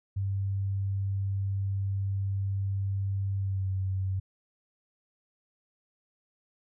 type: tone with pitch glide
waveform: sine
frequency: 98 to 95.21 Hz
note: G2 to G2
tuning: 0 to -50 cents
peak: -27 dBFS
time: 0.16-4.2 s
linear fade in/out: 10 ms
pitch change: -50 cents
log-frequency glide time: 3.38-3.68 s
effects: none